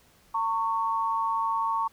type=tone pair together; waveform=sine; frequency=908 / 1108.7 Hz; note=A#5 / C#6; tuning=-46 / 0 cents; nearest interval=minor third; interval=346 cents; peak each=-27 dBFS; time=0.34-1.88 s; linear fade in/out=10 ms; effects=pink hiss -60 dBFS RMS until 1.92 s